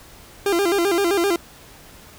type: tone with vibrato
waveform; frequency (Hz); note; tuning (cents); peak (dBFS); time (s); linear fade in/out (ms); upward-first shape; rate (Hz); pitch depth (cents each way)
40% pulse; 370; F#4; 0; -16; 0.46-1.36; 2; square; 7.7; 140
effects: pink hiss -45 dBFS RMS until 2.18 s